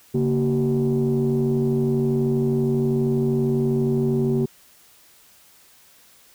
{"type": "tone cluster", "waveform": "sine", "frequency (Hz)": [139.2, 231.7, 380.2], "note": ["C#3", "A#3", "F#4"], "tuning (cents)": [8, -10, 47], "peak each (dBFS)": -21, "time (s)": [0.14, 4.46], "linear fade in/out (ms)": 10, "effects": ["tanh soft clip ceiling -13 dBFS", "white hiss -53 dBFS RMS until 6.34 s"]}